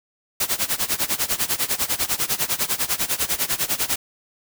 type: noise with tremolo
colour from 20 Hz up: white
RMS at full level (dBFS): -20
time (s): 0.4-3.96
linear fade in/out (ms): 5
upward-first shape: sine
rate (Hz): 10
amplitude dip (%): 90
effects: none